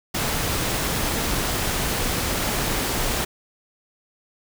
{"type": "noise", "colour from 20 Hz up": "pink", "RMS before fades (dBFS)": -24, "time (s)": [0.14, 3.25], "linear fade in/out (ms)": 10, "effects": []}